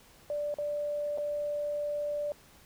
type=tone with dropouts; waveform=sine; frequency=587.3 Hz; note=D5; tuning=in tune; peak=-30 dBFS; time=0.3-2.32 s; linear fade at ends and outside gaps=1 ms; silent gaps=0.541-0.585 / 1.176-1.183 s; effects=pink hiss -58 dBFS RMS until 2.65 s